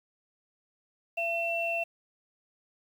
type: tone pair together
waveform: sine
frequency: 675.9 / 2699 Hz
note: E5 / E7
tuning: +43 / +40 cents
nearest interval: 2 octaves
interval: 2397 cents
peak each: -31 / -30 dBFS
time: 1.17-1.84 s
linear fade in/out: 10 ms
effects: 9-bit